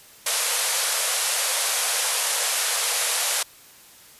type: band-pass noise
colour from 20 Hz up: white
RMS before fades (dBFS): -24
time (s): 0.26-3.43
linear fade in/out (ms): 5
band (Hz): 450 to 12000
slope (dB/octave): 96
effects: white hiss -49 dBFS RMS until 4.19 s + resampled to 32000 Hz